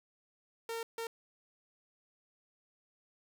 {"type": "tone bursts at uneven times", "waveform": "sawtooth", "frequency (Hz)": 457.6, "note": "A#4", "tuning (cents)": -32, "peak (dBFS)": -33, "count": 2, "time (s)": [[0.69, 0.83], [0.98, 1.07]], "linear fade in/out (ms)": 2, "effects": []}